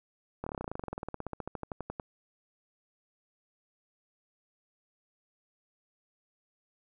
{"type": "slowing click train", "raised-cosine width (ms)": 1, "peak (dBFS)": -22, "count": 30, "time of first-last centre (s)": [0.44, 1.998], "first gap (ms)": 25, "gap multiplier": 1.05, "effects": []}